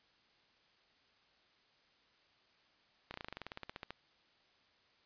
slowing click train, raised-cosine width 0.3 ms, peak -27 dBFS, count 17, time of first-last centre 3.11-3.906 s, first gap 31 ms, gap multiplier 1.06, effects white hiss -70 dBFS RMS until 5.05 s + resampled to 11025 Hz

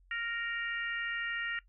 harmonic tone, 466.2 Hz, A#4, in tune, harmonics 3 / 4 / 5 / 6, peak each -40 / -36 / -45 / -42 dBFS, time 0.11-1.59 s, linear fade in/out 2 ms, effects noise-tail reverb RT60 0.1 s tail -19 dB re dry + added 45 Hz sine -60 dBFS peak until 1.68 s

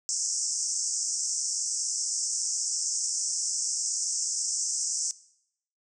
pink band-pass noise, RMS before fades -30 dBFS, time 0.09-5.11 s, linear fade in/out 0 ms, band 5300 to 8400 Hz, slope 96 dB/octave, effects noise-tail reverb RT60 0.7 s tail -18 dB re dry

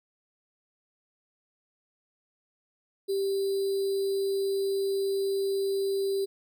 sine tone with sample-and-hold, 391.8 Hz, G4, 1 cent flat, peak -25 dBFS, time 3.08-6.26 s, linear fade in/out 20 ms, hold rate 4410 Hz, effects none

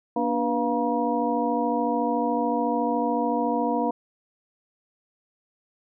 sine tone cluster, 238 / 291.8 / 487.6 / 699 / 954 Hz, A#3 / D4 / B4 / F5 / A#5, +36 / -11 / -22 / +1 / +40 cents, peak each -28 dBFS, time 0.16-3.91 s, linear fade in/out 5 ms, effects none

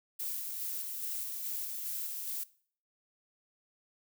violet noise with tremolo, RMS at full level -37 dBFS, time 0.19-2.44 s, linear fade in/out 10 ms, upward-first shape square, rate 2.4 Hz, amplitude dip 25%, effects noise-tail reverb RT60 0.5 s tail -20 dB re dry

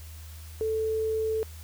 sine tone, 440 Hz, A4, in tune, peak -25 dBFS, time 0.61-1.43 s, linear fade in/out 0 ms, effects added 79 Hz sine -41 dBFS peak until 1.63 s + white hiss -51 dBFS RMS until 1.63 s

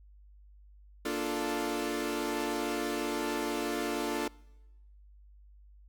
sawtooth chord, Bb major seventh, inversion none, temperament equal, 233.1 / 293.7 / 349.2 / 440 Hz, Bb3 / D4 / F4 / A4, 0 / 0 / 0 / 0 cents, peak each -36 / -31 / -32 / -33 dBFS, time 1.05-4.28 s, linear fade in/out 5 ms, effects noise-tail reverb RT60 1.0 s tail -24 dB re dry + added 50 Hz sine -53 dBFS peak until 5.88 s

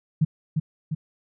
sine tone with echo, 155.56 Hz, D#3, in tune, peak -15 dBFS, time 0.21-0.25 s, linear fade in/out 10 ms, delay 350 ms, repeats 2, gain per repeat -4 dB, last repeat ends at 0.95 s, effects none

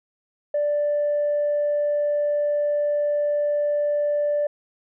sine tone, 587 Hz, D5, 1 cent flat, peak -18 dBFS, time 0.54-4.47 s, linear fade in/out 5 ms, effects tanh soft clip ceiling -16 dBFS

